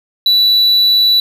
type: tone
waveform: triangle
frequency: 3951 Hz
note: B7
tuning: in tune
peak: -6 dBFS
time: 0.26-1.2 s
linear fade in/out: 2 ms
effects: none